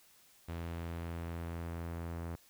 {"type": "tone with low-pass filter sweep", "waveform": "sawtooth", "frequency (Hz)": 84.2, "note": "E2", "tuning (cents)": 37, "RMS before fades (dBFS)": -41, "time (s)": [0.48, 2.36], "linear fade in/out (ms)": 10, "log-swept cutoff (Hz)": [3400, 1600], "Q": 0.82, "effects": ["white hiss -64 dBFS RMS until 2.49 s"]}